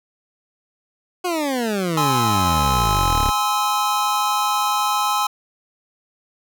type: exponential sweep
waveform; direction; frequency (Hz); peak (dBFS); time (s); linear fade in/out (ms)
20% pulse; down; 370 to 32.7; -15; 1.24-3.31; 10
type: chord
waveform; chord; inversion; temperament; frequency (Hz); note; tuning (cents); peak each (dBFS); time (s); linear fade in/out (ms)
square; Ab augmented; none; just; 830.6 / 1038.3 / 1297.8; Ab5 / C6 / E6; 0 / -14 / -27; -23; 1.97-5.27; 5
effects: none